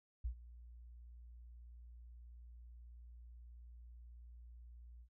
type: tone with ADSR envelope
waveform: sine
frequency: 59.2 Hz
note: A#1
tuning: 27 cents sharp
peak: -34 dBFS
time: 0.24-5.09 s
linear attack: 13 ms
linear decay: 87 ms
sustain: -19 dB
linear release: 79 ms
effects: tanh soft clip ceiling -31 dBFS